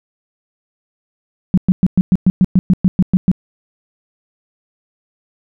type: tone bursts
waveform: sine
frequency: 185 Hz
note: F#3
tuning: in tune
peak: -6 dBFS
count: 13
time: 1.54-3.315 s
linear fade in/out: 0 ms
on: 35 ms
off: 110 ms
effects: none